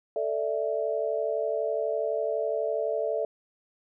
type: chord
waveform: sine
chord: A suspended fourth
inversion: none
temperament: equal with one note detuned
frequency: 442 / 587.3 / 659.3 Hz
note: A4 / D5 / E5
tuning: +8 / 0 / 0 cents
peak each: -30 dBFS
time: 0.16-3.25 s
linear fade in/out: 2 ms
effects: none